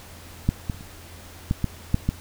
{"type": "clicks", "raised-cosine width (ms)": 5, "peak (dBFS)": [-6, -13, -30, -26, -9, -9, -6, -8], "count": 8, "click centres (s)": [0.49, 0.698, 0.746, 0.809, 1.511, 1.643, 1.944, 2.09], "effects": ["added 85 Hz sine -45 dBFS peak until 2.2 s", "pink hiss -45 dBFS RMS until 2.2 s"]}